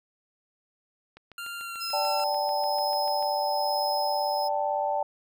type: click train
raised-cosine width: 0.3 ms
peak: -31 dBFS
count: 15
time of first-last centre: 1.17-3.226 s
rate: 6.81 Hz
type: tone with pitch glide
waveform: 25% pulse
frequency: 1393 to 1349.4 Hz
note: F6 to E6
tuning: -5 to +40 cents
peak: -31 dBFS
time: 1.38-2.24 s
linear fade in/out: 2 ms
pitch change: -55 cents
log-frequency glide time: 1.56-1.95 s
type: tone with tremolo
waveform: 45% pulse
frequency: 5120 Hz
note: D#8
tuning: 49 cents sharp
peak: -31 dBFS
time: 1.8-4.49 s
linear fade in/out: 20 ms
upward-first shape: sine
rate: 1.1 Hz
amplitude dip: 35%
type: chord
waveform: sine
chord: D suspended fourth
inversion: none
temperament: just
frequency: 587.3 / 783.1 / 881 Hz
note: D5 / G5 / A5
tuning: 0 / -2 / +2 cents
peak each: -29 dBFS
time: 1.93-5.03 s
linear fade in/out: 5 ms
effects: none